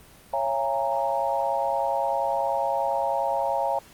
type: tone cluster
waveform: sine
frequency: 552 / 679 / 819 / 929 Hz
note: C#5 / F5 / G#5 / A#5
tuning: -7 / -49 / -24 / -6 cents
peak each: -28 dBFS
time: 0.33-3.79 s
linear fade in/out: 5 ms
effects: pink hiss -51 dBFS RMS until 3.93 s + Opus 24 kbps